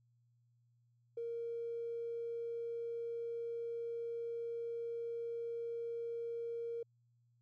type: tone with tanh clipping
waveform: triangle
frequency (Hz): 466.2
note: A#4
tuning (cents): 0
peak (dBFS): -38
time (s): 1.17-6.83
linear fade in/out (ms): 5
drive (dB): 2
effects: added 119 Hz sine -70 dBFS peak until 7.41 s